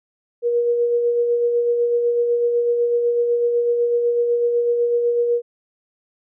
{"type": "tone with tremolo", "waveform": "sine", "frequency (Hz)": 476.4, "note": "A#4", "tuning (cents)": 38, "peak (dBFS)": -14, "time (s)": [0.42, 5.42], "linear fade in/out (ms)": 50, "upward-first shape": "sine", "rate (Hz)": 8, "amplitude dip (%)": 35, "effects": []}